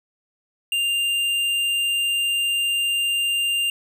sine tone with tanh clipping, 2795 Hz, F7, 1 cent sharp, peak -21 dBFS, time 0.72-3.7 s, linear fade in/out 2 ms, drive 12 dB, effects none

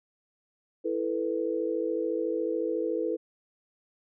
sine chord, E suspended fourth, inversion none, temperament equal, 329.6 / 440 / 493.9 Hz, E4 / A4 / B4, 0 / 0 / 0 cents, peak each -31 dBFS, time 0.84-3.17 s, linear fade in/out 20 ms, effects none

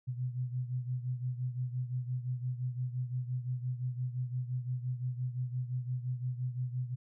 sine beating tone pair, 124.3 / 130.1 Hz, B2 / C3, +12 / -9 cents, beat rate 5.8 Hz, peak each -34 / -39 dBFS, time 0.07-6.96 s, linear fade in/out 20 ms, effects none

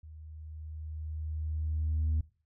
sine tone with level ramp, 77.78 Hz, D#2, in tune, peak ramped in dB -46 to -23 dBFS, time 0.03-2.21 s, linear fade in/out 5 ms, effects noise-tail reverb RT60 0.4 s tail -22 dB re dry + tanh soft clip ceiling -24 dBFS

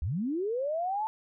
sine linear sweep, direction up, 61.7 to 893 Hz, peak -28 dBFS, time 0.02-1.07 s, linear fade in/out 0 ms, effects none

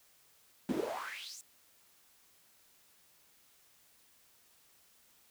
brown noise with high-pass filter sweep, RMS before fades -39 dBFS, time 0.69-1.41 s, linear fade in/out 0 ms, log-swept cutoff 220 to 8000 Hz, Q 5.8, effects white hiss -66 dBFS RMS until 5.3 s

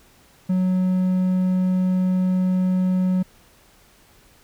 triangle tone, 184.5 Hz, F#3, 5 cents flat, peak -15 dBFS, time 0.49-3.23 s, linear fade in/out 10 ms, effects pink hiss -54 dBFS RMS until 4.43 s

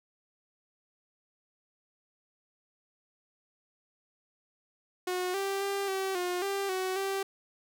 sawtooth tone with pitch steps, 363.7 / 392.3 / 396.8 / 384.1 / 357.9 / 395.1 / 373.9 / 390 Hz, F#4 / G4 / G4 / G4 / F4 / G4 / F#4 / G4, -30 / +1 / +21 / -35 / +42 / +14 / +18 / -9 cents, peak -26 dBFS, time 5.07-7.23 s, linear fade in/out 5 ms, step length 270 ms, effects none

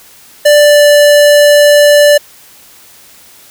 square tone with pitch glide, 589 to 585.6 Hz, D5 to D5, +5 to -5 cents, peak -3 dBFS, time 0.45-2.18 s, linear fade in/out 10 ms, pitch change -10 cents, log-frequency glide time 0.58-0.85 s, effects white hiss -39 dBFS RMS until 3.5 s

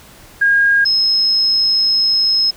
sine tone pair in turn, 1626 / 5162 Hz, G#6 / E8, -37 / -37 cents, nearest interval octave + minor sixth, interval 2000 cents, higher second, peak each -9 / -11 dBFS, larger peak first, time 0.41-0.85 / 0.85-2.51 s, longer second, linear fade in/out 10 ms, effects pink hiss -42 dBFS RMS until 2.56 s

